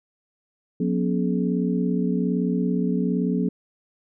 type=tone cluster; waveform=sine; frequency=180.8 / 242 / 279.6 / 425.7 Hz; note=F#3 / B3 / C#4 / G#4; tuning=-40 / -35 / +15 / +43 cents; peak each=-23 / -25 / -28 / -30 dBFS; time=0.8-3.49 s; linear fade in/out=5 ms; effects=none